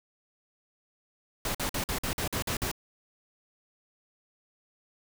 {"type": "noise bursts", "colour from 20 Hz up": "pink", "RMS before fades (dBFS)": -31, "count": 9, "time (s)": [1.45, 2.715], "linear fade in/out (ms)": 2, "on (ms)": 97, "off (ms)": 49, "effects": []}